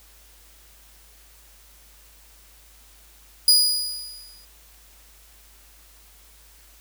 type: tone with exponential decay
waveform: sawtooth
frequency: 4915 Hz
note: D#8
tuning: 22 cents flat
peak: -8 dBFS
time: 3.48-4.45 s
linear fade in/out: 2 ms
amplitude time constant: 210 ms
effects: added 52 Hz sine -53 dBFS peak until 6.8 s + white hiss -53 dBFS RMS until 6.8 s